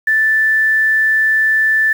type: tone with quantisation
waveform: sine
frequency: 1760 Hz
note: A6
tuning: in tune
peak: -10 dBFS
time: 0.07-1.93 s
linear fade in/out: 5 ms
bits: 6
effects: none